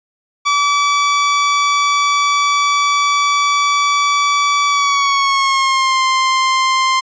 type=tone with pitch glide; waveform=sawtooth; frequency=1150 to 1048.5 Hz; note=D6 to C6; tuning=-37 to +3 cents; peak=-8 dBFS; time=0.45-7.01 s; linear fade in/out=20 ms; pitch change=-160 cents; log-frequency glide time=4.67-6.01 s; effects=resampled to 16000 Hz